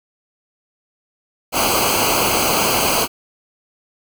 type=noise with comb filter; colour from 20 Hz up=pink; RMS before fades=-17 dBFS; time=1.52-3.08 s; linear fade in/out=50 ms; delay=0.55 ms; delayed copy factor=-0.85; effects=none